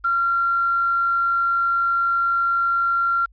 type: tone with quantisation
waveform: sine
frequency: 1376 Hz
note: F6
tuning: 26 cents flat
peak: -17 dBFS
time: 0.04-3.26 s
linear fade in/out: 10 ms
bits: 7
effects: added 50 Hz sine -49 dBFS peak until 3.32 s + resampled to 11025 Hz